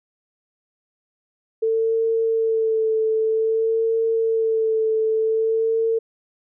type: tone with vibrato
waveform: sine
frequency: 446 Hz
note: A4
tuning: 23 cents sharp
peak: -17 dBFS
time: 1.62-5.99 s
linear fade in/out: 10 ms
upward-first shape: sine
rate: 0.52 Hz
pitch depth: 23 cents each way
effects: none